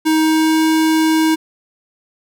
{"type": "tone with pitch glide", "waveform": "square", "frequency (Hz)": [315.2, 317.6], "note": ["D#4", "D#4"], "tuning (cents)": [23, 36], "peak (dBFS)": -12, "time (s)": [0.05, 1.36], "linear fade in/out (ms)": 20, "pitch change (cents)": 13, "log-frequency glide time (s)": [0.21, 0.65], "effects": []}